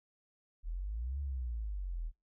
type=exponential two-way sweep; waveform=sine; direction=up then down; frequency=38.48 to 72 to 38.48 Hz; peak=-35 dBFS; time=0.63-2.12 s; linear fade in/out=50 ms; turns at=1.2 s; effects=noise-tail reverb RT60 0.2 s tail -23 dB re dry